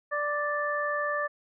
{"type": "harmonic tone", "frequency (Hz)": 587.3, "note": "D5", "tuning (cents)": 0, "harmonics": [1, 2, 3], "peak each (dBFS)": [-31, -31, -31], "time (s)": [0.11, 1.28], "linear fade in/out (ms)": 20, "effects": []}